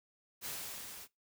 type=noise with level ramp; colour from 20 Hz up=white; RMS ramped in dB=-40 to -50 dBFS; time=0.41-1.08 s; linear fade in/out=50 ms; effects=noise-tail reverb RT60 0.2 s tail -22 dB re dry